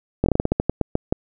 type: slowing click train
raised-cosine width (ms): 2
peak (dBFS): -4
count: 13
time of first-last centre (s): 0.24-1.125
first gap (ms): 21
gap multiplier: 1.21
effects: none